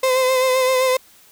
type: tone with vibrato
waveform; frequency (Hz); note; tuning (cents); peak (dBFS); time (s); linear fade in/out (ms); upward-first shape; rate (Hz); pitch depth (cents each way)
35% pulse; 516; C5; -24; -13; 0.03-0.97; 5; sine; 7.7; 31
effects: white hiss -50 dBFS RMS until 1.31 s